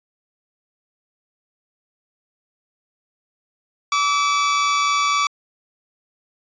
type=tone pair together; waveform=sawtooth; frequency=1150.9 / 1295 Hz; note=D6 / E6; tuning=-35 / -31 cents; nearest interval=major second; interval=204 cents; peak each=-13 / -24 dBFS; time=3.92-5.27 s; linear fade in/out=2 ms; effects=resampled to 16000 Hz